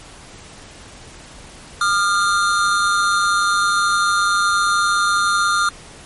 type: tone pair together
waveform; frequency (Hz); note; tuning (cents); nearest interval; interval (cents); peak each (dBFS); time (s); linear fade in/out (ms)
square; 1208 / 1396.9; D6 / F6; +48 / 0; minor third; 252; -18; 1.81-5.69; 2
effects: pink hiss -40 dBFS RMS until 6.05 s + MP3 48 kbps